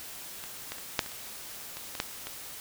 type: clicks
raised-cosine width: 0.2 ms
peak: -24 / -18 / -25 / -6 / -23 / -28 / -22 / -21 / -10 / -19 dBFS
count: 10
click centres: 0.439 / 0.72 / 0.784 / 0.992 / 1.062 / 1.118 / 1.77 / 1.952 / 2.001 / 2.27 s
effects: white hiss -43 dBFS RMS until 2.6 s